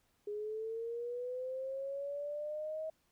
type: linear sweep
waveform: sine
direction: up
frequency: 411.4 to 637 Hz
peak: -37 dBFS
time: 0.27-2.9 s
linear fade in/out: 5 ms
effects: pink hiss -75 dBFS RMS until 3.11 s